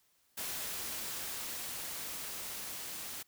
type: noise with level ramp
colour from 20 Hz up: white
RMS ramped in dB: -39 to -43 dBFS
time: 0.37-3.23 s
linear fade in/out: 10 ms
effects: white hiss -72 dBFS RMS until 3.27 s